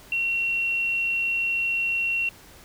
sine tone, 2733 Hz, F7, 38 cents flat, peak -22 dBFS, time 0.12-2.29 s, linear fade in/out 2 ms, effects pink hiss -49 dBFS RMS until 2.64 s

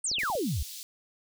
sine exponential sweep, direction down, 9170 to 58.1 Hz, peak -27 dBFS, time 0.04-0.63 s, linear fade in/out 5 ms
clicks, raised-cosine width 2 ms, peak -31 dBFS, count 5, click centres 0.115 / 0.184 / 0.234 / 0.3 / 0.353 s
pink high-pass noise, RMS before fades -42 dBFS, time 0.19-0.83 s, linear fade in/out 0 ms, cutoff 3500 Hz, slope 24 dB/octave
effects none

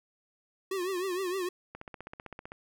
square tone with vibrato, 370 Hz, F#4, in tune, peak -31 dBFS, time 0.71-1.49 s, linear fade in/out 5 ms, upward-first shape triangle, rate 6.5 Hz, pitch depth 120 cents each way
click train, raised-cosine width 0.5 ms, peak -27 dBFS, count 13, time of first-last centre 1.75-2.519 s, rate 15.6 Hz
effects none

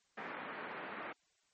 white band-pass noise, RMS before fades -45 dBFS, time 0.17-1.13 s, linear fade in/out 10 ms, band 180 to 2000 Hz, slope 24 dB/octave, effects white hiss -75 dBFS RMS until 1.53 s + MP3 32 kbps

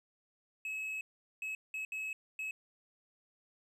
triangle tone bursts at uneven times, 2575 Hz, E7, 41 cents flat, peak -35 dBFS, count 5, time 0.65-1.01 / 1.42-1.55 / 1.74-1.85 / 1.92-2.13 / 2.39-2.51 s, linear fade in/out 2 ms, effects none

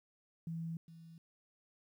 sine tone with echo, 164.81 Hz, E3, in tune, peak -38 dBFS, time 0.47-0.77 s, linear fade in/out 2 ms, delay 410 ms, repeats 1, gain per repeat -14 dB, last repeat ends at 1.18 s, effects 12-bit

